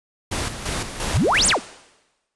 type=noise with tremolo; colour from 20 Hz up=pink; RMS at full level=-25 dBFS; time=0.31-1.54 s; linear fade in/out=10 ms; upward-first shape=square; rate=2.9 Hz; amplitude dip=60%
type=exponential two-way sweep; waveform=sine; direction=up then down; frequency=51.91 to 9956 to 171.6 Hz; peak=-15 dBFS; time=1.12-1.6 s; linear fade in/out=50 ms; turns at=1.47 s
effects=noise-tail reverb RT60 1.0 s tail -18 dB re dry + resampled to 24000 Hz